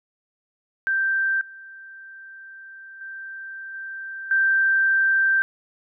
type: tone with level steps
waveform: sine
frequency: 1568 Hz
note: G6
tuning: in tune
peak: -19 / -39 / -33 / -31 / -16 dBFS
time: 0.87-5.42 s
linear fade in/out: 0 ms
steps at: 1.41 / 3.01 / 3.74 / 4.31 s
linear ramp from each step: 2 ms
effects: none